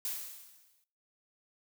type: noise with exponential decay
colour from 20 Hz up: blue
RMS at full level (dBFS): -34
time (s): 0.05-0.84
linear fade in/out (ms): 1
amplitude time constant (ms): 170
effects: noise-tail reverb RT60 0.4 s tail -17 dB re dry